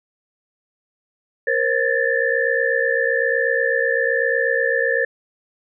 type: tone cluster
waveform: sine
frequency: 470.9 / 532 / 1724 / 1792 Hz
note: A#4 / C5 / A6 / A6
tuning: +18 / +29 / -36 / +31 cents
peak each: -22 dBFS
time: 1.47-5.05 s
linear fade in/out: 5 ms
effects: none